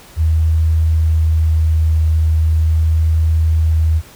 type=tone with vibrato; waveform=sine; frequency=79.7 Hz; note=D#2; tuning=42 cents sharp; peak=-10 dBFS; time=0.16-4.02 s; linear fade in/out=50 ms; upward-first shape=triangle; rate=0.4 Hz; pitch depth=9 cents each way; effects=pink hiss -41 dBFS RMS until 4.15 s